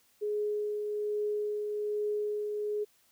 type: tone with tremolo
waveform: sine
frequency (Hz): 418.7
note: G#4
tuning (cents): +14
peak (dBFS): -28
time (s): 0.21-2.85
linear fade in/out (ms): 20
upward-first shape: triangle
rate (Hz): 1.2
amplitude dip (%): 35
effects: white hiss -67 dBFS RMS until 3.11 s